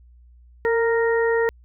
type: harmonic tone with a mistuned harmonic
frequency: 465.4 Hz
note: A#4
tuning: 3 cents flat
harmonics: 1 / 2 / 3 / 4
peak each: -18 / -28 / -32 / -26 dBFS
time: 0.65-1.49 s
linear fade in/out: 0 ms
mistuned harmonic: 1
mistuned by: -27 cents
effects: added 60 Hz sine -47 dBFS peak until 1.64 s